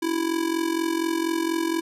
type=tone with amplitude modulation; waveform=square; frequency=330 Hz; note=E4; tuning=2 cents sharp; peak=-20 dBFS; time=0.02-1.81 s; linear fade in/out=10 ms; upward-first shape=sine; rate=44.2 Hz; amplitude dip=75%; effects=resampled to 32000 Hz